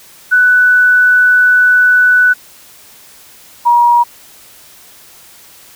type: tone pair in turn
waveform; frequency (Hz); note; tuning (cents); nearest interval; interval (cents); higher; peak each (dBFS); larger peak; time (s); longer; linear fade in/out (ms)
sine; 1489 / 953.9; F#6 / A#5; +11 / +40; minor sixth; 771; first; -5; neither; 0.31-2.34 / 3.65-4.04; first; 20
effects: white hiss -40 dBFS RMS until 5.75 s